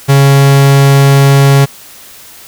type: tone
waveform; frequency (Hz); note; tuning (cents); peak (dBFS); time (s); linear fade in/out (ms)
45% pulse; 138.59; C#3; 0; -3; 0.08-1.66; 20
effects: white hiss -34 dBFS RMS until 2.47 s